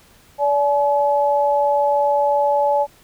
sine tone pair together, 576 / 853.1 Hz, D5 / G#5, -34 / +46 cents, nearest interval perfect fifth, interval 680 cents, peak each -17 dBFS, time 0.38-2.87 s, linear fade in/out 50 ms, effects pink hiss -51 dBFS RMS until 3.03 s

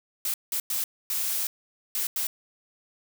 blue noise bursts at uneven times, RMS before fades -28 dBFS, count 6, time 0.25-0.34 / 0.52-0.6 / 0.7-0.84 / 1.1-1.47 / 1.95-2.07 / 2.16-2.27 s, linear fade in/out 2 ms, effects none

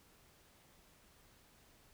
silence, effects pink hiss -66 dBFS RMS until 1.93 s

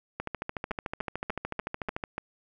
two click trains, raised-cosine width 0.5 ms, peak -17 / -17 dBFS, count 6 / 26, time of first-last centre 0.71-2.181 / 0.2-2.038 s, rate 3.4 / 13.6 Hz, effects none

